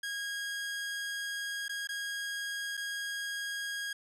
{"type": "tone with dropouts", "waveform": "sawtooth", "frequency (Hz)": 1637, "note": "G#6", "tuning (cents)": -25, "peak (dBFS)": -31, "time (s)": [0.03, 3.93], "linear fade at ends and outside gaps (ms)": 5, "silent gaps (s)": [[1.682, 1.693], [1.873, 1.889], [2.77, 2.774]], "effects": ["low-pass 11000 Hz 12 dB/octave"]}